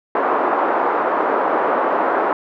white band-pass noise, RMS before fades -18 dBFS, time 0.15-2.33 s, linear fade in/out 2 ms, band 310 to 1200 Hz, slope 24 dB/octave, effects none

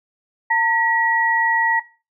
sine tone pair together, 906 / 1918.4 Hz, A#5 / A#6, -50 / +49 cents, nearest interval octave + minor second, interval 1299 cents, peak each -17 dBFS, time 0.5-1.8 s, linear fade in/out 10 ms, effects noise-tail reverb RT60 0.3 s tail -17 dB re dry

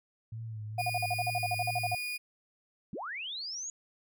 sine tone with vibrato, 110 Hz, A2, in tune, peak -37 dBFS, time 0.32-1.95 s, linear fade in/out 5 ms, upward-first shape sine, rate 2.3 Hz, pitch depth 58 cents each way
sine tone bursts, 717 Hz, F5, 45 cents sharp, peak -28 dBFS, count 15, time 0.78-1.951 s, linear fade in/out 5 ms, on 37 ms, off 44 ms
35% pulse tone, 2450 Hz, D#7, 27 cents flat, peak -32 dBFS, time 0.78-2.18 s, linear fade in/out 20 ms
sine linear sweep, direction up, 130.81 to 6860 Hz, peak -36 dBFS, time 2.93-3.7 s, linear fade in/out 2 ms
effects none

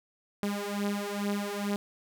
sawtooth beating tone pair, 202.2 / 204.5 Hz, G#3 / G#3, -46 / -26 cents, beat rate 2.3 Hz, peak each -29 dBFS, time 0.43-1.76 s, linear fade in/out 0 ms, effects none

